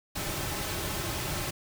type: noise with comb filter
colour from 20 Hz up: pink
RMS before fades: -33 dBFS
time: 0.15-1.51 s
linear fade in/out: 10 ms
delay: 4.2 ms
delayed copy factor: -0.5
effects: none